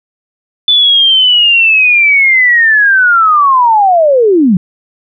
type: linear sweep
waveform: sine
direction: down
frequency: 3505 to 167.4 Hz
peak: -4 dBFS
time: 0.68-4.57 s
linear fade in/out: 2 ms
effects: none